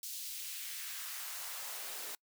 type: noise with high-pass filter sweep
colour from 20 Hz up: white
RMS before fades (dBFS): -43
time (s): 0.03-2.15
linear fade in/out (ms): 2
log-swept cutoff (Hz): 4600 to 350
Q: 1.1
effects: noise-tail reverb RT60 0.1 s tail -26 dB re dry

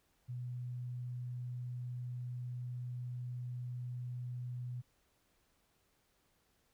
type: tone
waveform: sine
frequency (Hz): 123.47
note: B2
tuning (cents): 0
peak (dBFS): -39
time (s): 0.28-4.82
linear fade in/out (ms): 20
effects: pink hiss -75 dBFS RMS until 6.73 s

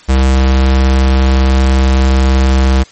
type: tone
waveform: square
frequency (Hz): 65.9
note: C2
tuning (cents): +13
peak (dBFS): -7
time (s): 0.08-2.84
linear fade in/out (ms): 20
effects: white hiss -40 dBFS RMS until 2.91 s + MP3 32 kbps

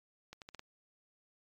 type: accelerating click train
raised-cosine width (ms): 0.2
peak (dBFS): -30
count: 5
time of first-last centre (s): 0.33-0.594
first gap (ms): 88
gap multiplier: 0.81
effects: MP3 96 kbps

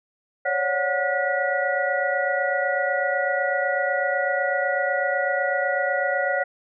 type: tone cluster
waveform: sine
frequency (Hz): 546 / 574 / 732 / 1445 / 1943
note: C#5 / D5 / F#5 / F#6 / B6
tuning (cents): -26 / -40 / -19 / -41 / -29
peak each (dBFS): -27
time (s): 0.45-6.44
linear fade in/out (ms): 10
effects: none

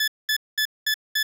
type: tone bursts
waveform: 20% pulse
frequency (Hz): 1730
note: A6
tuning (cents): -30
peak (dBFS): -15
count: 5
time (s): 0-1.23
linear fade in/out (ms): 5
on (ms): 78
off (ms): 210
effects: none

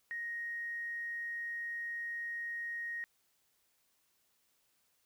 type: tone with tanh clipping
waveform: triangle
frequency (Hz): 1872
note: A#6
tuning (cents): +7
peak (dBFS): -37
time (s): 0.11-3.04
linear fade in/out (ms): 0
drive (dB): 3
effects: white hiss -75 dBFS RMS until 5.05 s

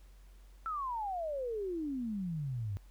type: exponential sweep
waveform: sine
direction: down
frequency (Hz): 1348 to 94.4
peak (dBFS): -34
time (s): 0.66-2.77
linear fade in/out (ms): 0
effects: added 46 Hz sine -53 dBFS peak until 2.9 s + pink hiss -68 dBFS RMS until 2.9 s

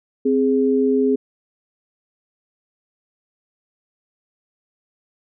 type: tone pair together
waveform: sine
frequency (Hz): 261.6 / 415.3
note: C4 / G#4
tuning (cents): 0 / 0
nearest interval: minor sixth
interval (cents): 800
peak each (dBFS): -17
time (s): 0.25-1.16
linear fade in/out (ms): 10
effects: none

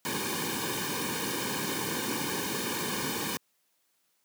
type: noise with comb filter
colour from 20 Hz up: pink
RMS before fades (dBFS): -32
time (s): 0.05-3.37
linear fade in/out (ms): 0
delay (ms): 1.5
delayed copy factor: -0.95
effects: white hiss -73 dBFS RMS until 4.24 s + high-pass 150 Hz 12 dB/octave

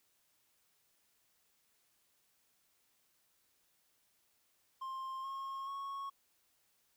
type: tone with pitch steps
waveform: triangle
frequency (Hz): 1057 / 1081 / 1102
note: C6 / C#6 / C#6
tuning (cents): +17 / -44 / -11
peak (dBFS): -38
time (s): 4.81-6.1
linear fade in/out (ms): 10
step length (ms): 430
effects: white hiss -75 dBFS RMS until 6.96 s

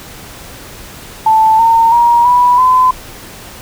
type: tone with pitch steps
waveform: sine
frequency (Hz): 880 / 912.6 / 946.4 / 981.5 / 1017.9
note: A5 / A#5 / A#5 / B5 / C6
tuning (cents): 0 / -37 / +26 / -11 / -48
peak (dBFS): -5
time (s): 1.26-2.91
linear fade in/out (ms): 5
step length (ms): 330
effects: pink hiss -32 dBFS RMS until 3.61 s

